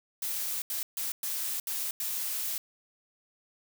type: noise bursts at uneven times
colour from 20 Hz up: blue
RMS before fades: -33 dBFS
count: 6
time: 0.22-0.62 / 0.7-0.83 / 0.97-1.12 / 1.23-1.6 / 1.67-1.91 / 2-2.58 s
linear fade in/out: 2 ms
effects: none